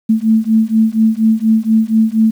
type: beating tone pair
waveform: sine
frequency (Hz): 219.2 / 223.4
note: A3 / A3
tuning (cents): -6 / +27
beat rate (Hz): 4.2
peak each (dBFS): -12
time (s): 0.09-2.31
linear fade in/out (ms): 10
effects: 7-bit